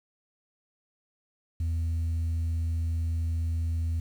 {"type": "tone", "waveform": "sine", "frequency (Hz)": 82.41, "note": "E2", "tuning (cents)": 0, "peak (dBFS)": -23, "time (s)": [1.6, 4], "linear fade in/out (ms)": 5, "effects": ["tanh soft clip ceiling -25 dBFS", "9-bit"]}